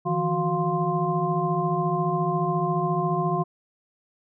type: tone cluster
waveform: sine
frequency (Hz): 154.9 / 169.2 / 366.7 / 701 / 1047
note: D#3 / E3 / F#4 / F5 / C6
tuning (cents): -7 / +45 / -15 / +6 / +1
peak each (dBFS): -28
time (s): 0.05-3.44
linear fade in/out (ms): 20
effects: none